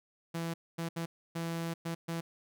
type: tone bursts at uneven times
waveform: sawtooth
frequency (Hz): 166.6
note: E3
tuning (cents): +19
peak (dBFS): -30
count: 6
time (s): 0.34-0.54 / 0.78-0.89 / 0.96-1.06 / 1.35-1.74 / 1.85-1.95 / 2.08-2.21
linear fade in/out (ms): 10
effects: none